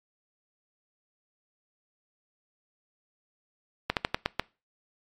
slowing click train, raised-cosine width 0.3 ms, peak -8 dBFS, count 6, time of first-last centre 3.9-4.396 s, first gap 68 ms, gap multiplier 1.19, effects noise-tail reverb RT60 0.3 s tail -23 dB re dry + MP3 64 kbps

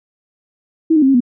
sine tone with pitch steps, 322.2 / 305.8 / 265.9 / 271.1 / 243.8 Hz, E4 / D#4 / C4 / C#4 / B3, -39 / -30 / +28 / -38 / -22 cents, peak -8 dBFS, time 0.9-1.205 s, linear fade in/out 10 ms, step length 61 ms, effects none

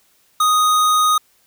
square tone, 1244.5 Hz, D#6, in tune, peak -13 dBFS, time 0.4-1.18 s, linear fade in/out 5 ms, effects white hiss -58 dBFS RMS until 1.46 s

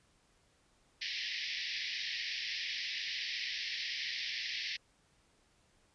pink band-pass noise, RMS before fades -39 dBFS, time 1.01-4.77 s, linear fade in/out 10 ms, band 1800 to 5500 Hz, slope 96 dB/octave, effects pink hiss -70 dBFS RMS until 5.94 s + resampled to 22050 Hz

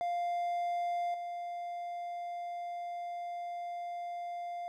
triangle tone with level steps, 698.5 Hz, F5, in tune, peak -29 / -35 dBFS, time 0.01-4.68 s, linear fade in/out 0 ms, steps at 1.14 s, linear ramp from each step 2 ms, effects none

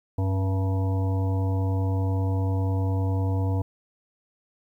harmonic tone with a mistuned harmonic, 96.1 Hz, G2, 34 cents flat, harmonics 1 / 3 / 5 / 7 / 9 / 10, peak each -22 / -32 / -36 / -39 / -41 / -42 dBFS, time 0.18-3.62 s, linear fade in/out 5 ms, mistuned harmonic 3, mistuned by -62 cents, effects 10-bit

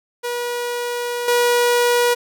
sawtooth tone with level steps, 482.9 Hz, B4, 39 cents flat, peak -18 / -10 dBFS, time 0.23-2.15 s, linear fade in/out 20 ms, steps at 1.28 s, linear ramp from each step 2 ms, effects none

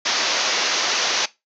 white low-pass noise, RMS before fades -21 dBFS, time 0.05-1.26 s, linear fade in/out 10 ms, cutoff 6400 Hz, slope 96 dB/octave, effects noise-tail reverb RT60 0.2 s tail -18 dB re dry + high-pass 400 Hz 12 dB/octave

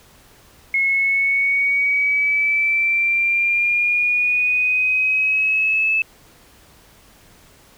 sine exponential sweep, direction up, 2171 to 2617 Hz, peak -15 dBFS, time 0.74-6.02 s, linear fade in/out 2 ms, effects pink hiss -50 dBFS RMS until 7.77 s

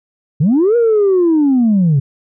sine linear two-way sweep, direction up then down, 130.81 to 481.7 to 130.81 Hz, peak -7 dBFS, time 0.4-2 s, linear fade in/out 10 ms, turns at 0.76 s, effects tanh soft clip ceiling -6 dBFS

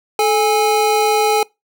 square tone pair together, 433.8 / 823.6 Hz, A4 / G#5, -25 / -15 cents, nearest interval major seventh, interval 1110 cents, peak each -16 dBFS, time 0.19-1.43 s, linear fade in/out 2 ms, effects noise-tail reverb RT60 0.2 s tail -24 dB re dry

